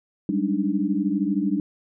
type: tone cluster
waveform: sine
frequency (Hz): 191.8 / 204.6 / 286.4 / 305.7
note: G3 / G#3 / D4 / D#4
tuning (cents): -37 / -26 / -43 / -30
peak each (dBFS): -26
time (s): 0.29-1.6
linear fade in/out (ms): 2
effects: none